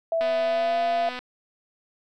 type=tone with pitch glide; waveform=sine; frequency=659.3 to 687.7 Hz; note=E5 to F5; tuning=0 to -27 cents; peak=-21 dBFS; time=0.12-1.09 s; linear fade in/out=2 ms; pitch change=+73 cents; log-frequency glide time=0.36-0.81 s
type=click train; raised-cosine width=0.3 ms; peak=-19 dBFS; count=246; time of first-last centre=0.21-1.19 s; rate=250 Hz
effects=none